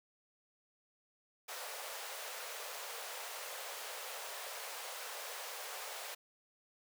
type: high-pass noise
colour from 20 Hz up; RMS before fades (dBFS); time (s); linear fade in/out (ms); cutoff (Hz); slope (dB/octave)
pink; -45; 1.48-6.15; 10; 470; 48
effects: none